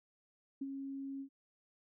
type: tone with ADSR envelope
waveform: sine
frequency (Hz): 273.1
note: C#4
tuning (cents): -26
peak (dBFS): -35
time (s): 0.61-1.29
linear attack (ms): 8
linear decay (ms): 36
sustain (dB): -5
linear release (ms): 83
effects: none